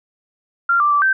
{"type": "tone with pitch steps", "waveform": "sine", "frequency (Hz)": [1384, 1177, 1163, 1554], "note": ["F6", "D6", "D6", "G6"], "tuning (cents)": [-16, 3, -17, -16], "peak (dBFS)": -12, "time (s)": [0.69, 1.13], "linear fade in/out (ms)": 5, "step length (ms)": 110, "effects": []}